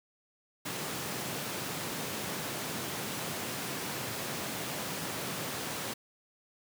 pink high-pass noise, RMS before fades -37 dBFS, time 0.65-5.94 s, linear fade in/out 10 ms, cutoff 120 Hz, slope 24 dB/octave, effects none

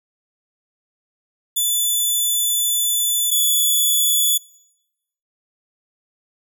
5% pulse tone pair in turn, 3486 / 3434 Hz, A7 / A7, -17 / -43 cents, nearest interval unison, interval 26 cents, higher first, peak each -9 / -7 dBFS, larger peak second, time 1.56-3.31 / 3.31-4.38 s, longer first, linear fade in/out 10 ms, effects noise-tail reverb RT60 0.9 s tail -23 dB re dry

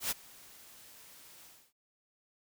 white noise with ADSR envelope, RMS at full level -31 dBFS, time 0-1.73 s, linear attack 110 ms, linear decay 20 ms, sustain -24 dB, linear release 280 ms, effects none

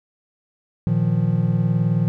triangle chord, Bb suspended fourth, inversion none, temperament equal, 116.54 / 155.56 / 174.61 Hz, Bb2 / Eb3 / F3, 0 / 0 / 0 cents, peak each -19 dBFS, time 0.87-2.08 s, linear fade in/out 0 ms, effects none

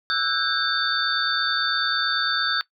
sine tone cluster, 1325 / 1488 / 1617 / 3597 / 4526 Hz, E6 / F#6 / G#6 / A7 / C#8, +9 / +9 / -47 / +37 / +35 cents, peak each -27 dBFS, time 0.1-2.61 s, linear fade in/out 0 ms, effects noise-tail reverb RT60 0.1 s tail -19 dB re dry

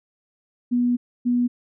sine tone pair in turn, 243.8 / 243.8 Hz, B3 / B3, -22 / -22 cents, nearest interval unison, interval 0 cents, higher neither, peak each -17 dBFS, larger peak neither, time 0.71-0.97 / 1.25-1.48 s, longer first, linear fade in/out 20 ms, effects none

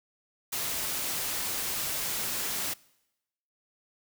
white noise, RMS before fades -32 dBFS, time 0.52-2.74 s, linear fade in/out 10 ms, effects noise-tail reverb RT60 0.9 s tail -23 dB re dry

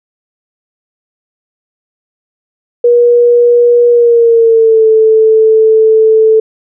sine tone with pitch glide, 479.7 to 439.9 Hz, A#4 to A4, +50 to 0 cents, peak -3 dBFS, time 2.84-6.4 s, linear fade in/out 5 ms, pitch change -150 cents, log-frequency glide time 3.89-4.87 s, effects none

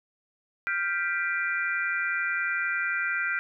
sine chord, G dominant seventh, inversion third, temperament equal with one note detuned, 1396.9 / 1568 / 1975.5 / 2381 Hz, F6 / G6 / B6 / D7, 0 / 0 / 0 / +23 cents, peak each -30 / -30 / -32 / -33 dBFS, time 0.67-3.39 s, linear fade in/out 0 ms, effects none

